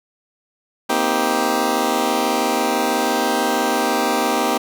15% pulse chord, C minor seventh, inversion third, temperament just, 235.5 / 261.6 / 314 / 392.4 Hz, Bb3 / C4 / Eb4 / G4, +18 / 0 / +16 / +2 cents, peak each -17 dBFS, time 0.89-4.58 s, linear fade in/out 10 ms, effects none

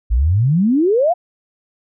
sine exponential sweep, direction up, 51.8 to 740 Hz, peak -11 dBFS, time 0.1-1.14 s, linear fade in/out 20 ms, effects none

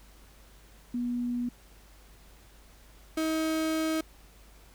sine / 35% pulse tone pair in turn, 242.8 / 317.7 Hz, B3 / D#4, -29 / +36 cents, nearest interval perfect fourth, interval 465 cents, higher second, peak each -28 / -25 dBFS, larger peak second, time 0.94-1.49 / 3.17-4.01 s, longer second, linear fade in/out 5 ms, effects added 50 Hz sine -54 dBFS peak until 4.74 s + pink hiss -58 dBFS RMS until 4.74 s

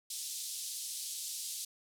white band-pass noise, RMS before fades -41 dBFS, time 0.1-1.65 s, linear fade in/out 5 ms, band 3700 to 11000 Hz, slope 24 dB/octave, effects none

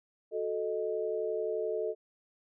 sine chord, D# diminished, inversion first, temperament equal with one note detuned, 368.5 / 440 / 622.3 Hz, F#4 / A4 / D#5, -7 / 0 / 0 cents, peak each -38 / -32 / -36 dBFS, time 0.31-1.95 s, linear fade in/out 50 ms, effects none

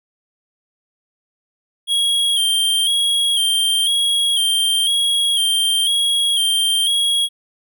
square tone with vibrato, 3236 Hz, G#7, 46 cents flat, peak -15 dBFS, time 1.87-7.29 s, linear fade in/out 50 ms, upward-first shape square, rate 1 Hz, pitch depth 39 cents each way, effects none

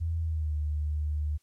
sine tone with pitch glide, 82.4 to 75.13 Hz, E2 to D2, 0 to +40 cents, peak -27 dBFS, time 0-1.38 s, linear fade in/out 20 ms, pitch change -160 cents, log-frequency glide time 0.19-0.55 s, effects white hiss -71 dBFS RMS until 1.42 s + low-pass 11000 Hz 12 dB/octave

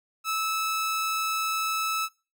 sawtooth tone, 1306 Hz, E6, 17 cents flat, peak -22 dBFS, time 0.24-2.09 s, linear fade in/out 50 ms, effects noise-tail reverb RT60 0.3 s tail -21 dB re dry

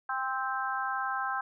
harmonic tone with a mistuned harmonic, 261.6 Hz, C4, in tune, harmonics 3 / 4 / 5 / 6, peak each -35 / -35 / -35 / -35 dBFS, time 0.09-1.41 s, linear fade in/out 5 ms, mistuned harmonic 3, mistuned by +20 cents, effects none

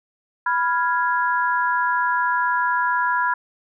sine chord, F diminished, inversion second, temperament equal, 987.8 / 1396.9 / 1661.2 Hz, Cb6 / F6 / Ab6, 0 / 0 / 0 cents, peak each -20 / -24 / -24 dBFS, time 0.46-3.34 s, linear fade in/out 5 ms, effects none

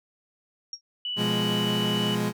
sine tone with exponential decay, 5588 Hz, F8, in tune, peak -28 dBFS, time 0.73-0.81 s, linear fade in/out 2 ms, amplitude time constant 16 ms
sine tone, 2960 Hz, F#7, in tune, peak -28 dBFS, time 1.05-2.15 s, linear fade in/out 2 ms
30% pulse chord, F diminished, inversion second, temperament equal, 123.47 / 174.61 / 207.7 Hz, Cb3 / F3 / Ab3, 0 / 0 / 0 cents, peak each -28 / -28 / -24 dBFS, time 1.16-2.33 s, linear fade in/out 50 ms
effects none

